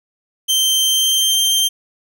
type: tone with pitch glide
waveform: sawtooth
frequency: 3127 to 3154 Hz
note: G7 to G7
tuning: -5 to +10 cents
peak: -10 dBFS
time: 0.48-1.69 s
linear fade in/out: 20 ms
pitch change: +15 cents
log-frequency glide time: 0.78-1.35 s
effects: none

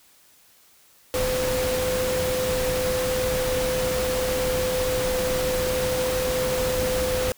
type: tone in noise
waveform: sine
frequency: 509 Hz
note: C5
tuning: 48 cents flat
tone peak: -23 dBFS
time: 1.14-7.32 s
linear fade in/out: 0 ms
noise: pink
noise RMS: -28 dBFS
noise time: 1.14-7.32 s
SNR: +2 dB
effects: white hiss -56 dBFS RMS until 7.37 s

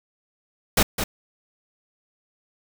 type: noise with echo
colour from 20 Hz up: pink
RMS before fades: -17 dBFS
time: 0.77-0.83 s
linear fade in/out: 5 ms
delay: 210 ms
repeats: 1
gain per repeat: -8 dB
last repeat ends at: 1.04 s
effects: none

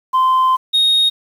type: tone pair in turn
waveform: sine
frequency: 1036 / 3730 Hz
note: C6 / A#7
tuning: -17 / 0 cents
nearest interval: octave + minor seventh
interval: 2217 cents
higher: second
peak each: -8 dBFS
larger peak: neither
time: 0.13-0.57 / 0.73-1.1 s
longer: first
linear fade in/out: 20 ms
effects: tanh soft clip ceiling -9 dBFS + 7-bit

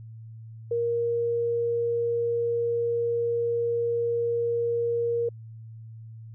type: tone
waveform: sine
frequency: 470 Hz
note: A#4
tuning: 14 cents sharp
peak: -23 dBFS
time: 0.71-5.29 s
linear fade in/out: 5 ms
effects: added 112 Hz sine -40 dBFS peak until 6.34 s

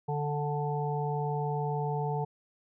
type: harmonic tone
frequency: 146.83 Hz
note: D3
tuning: in tune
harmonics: 1 / 3 / 5 / 6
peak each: -31 / -35 / -37 / -36 dBFS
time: 0.08-2.25 s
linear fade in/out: 10 ms
effects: none

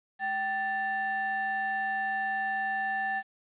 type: ring-modulated tone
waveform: triangle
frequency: 493.9 Hz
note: B4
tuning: in tune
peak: -23 dBFS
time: 0.19-3.23 s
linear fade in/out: 50 ms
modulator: 1270 Hz
effects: resampled to 8000 Hz + 10-bit

